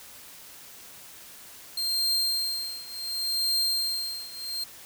40% pulse tone with tremolo, 4186 Hz, C8, in tune, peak -21 dBFS, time 1.77-4.64 s, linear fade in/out 5 ms, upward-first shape triangle, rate 0.69 Hz, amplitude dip 90%, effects white hiss -47 dBFS RMS until 4.85 s

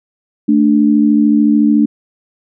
sine tone pair together, 220 / 293.7 Hz, A3 / D4, 0 / 0 cents, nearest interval perfect fourth, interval 500 cents, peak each -10 dBFS, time 0.48-1.86 s, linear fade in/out 10 ms, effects none

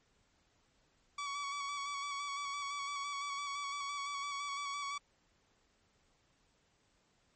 sawtooth tone with vibrato, 1134 Hz, C#6, 39 cents sharp, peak -34 dBFS, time 1.18-4.98 s, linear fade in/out 5 ms, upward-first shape square, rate 5.9 Hz, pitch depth 22 cents each way, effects pink hiss -73 dBFS RMS until 7.35 s + MP3 32 kbps

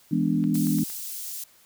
sine chord, E dominant seventh, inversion none, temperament equal with one note detuned, 164.81 / 206.3 / 246.9 / 293.7 Hz, E3 / G#3 / B3 / D4, 0 / -11 / 0 / 0 cents, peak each -26 dBFS, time 0.11-0.84 s, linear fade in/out 10 ms
click train, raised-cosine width 0.3 ms, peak -29 dBFS, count 5, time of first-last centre 0.44-0.901 s, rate 8.68 Hz
white high-pass noise, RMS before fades -35 dBFS, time 0.54-1.44 s, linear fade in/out 5 ms, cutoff 5600 Hz, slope 12 dB/octave
effects white hiss -57 dBFS RMS until 1.65 s

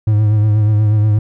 triangle tone with vibrato, 106.3 Hz, G#2, 41 cents sharp, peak -7 dBFS, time 0.07-1.19 s, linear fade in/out 5 ms, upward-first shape triangle, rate 8.3 Hz, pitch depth 47 cents each way, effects none

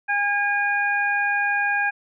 harmonic tone, 814 Hz, G#5, 35 cents flat, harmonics 1 / 2 / 3, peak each -25 / -21 / -27 dBFS, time 0.08-1.91 s, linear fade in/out 20 ms, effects none

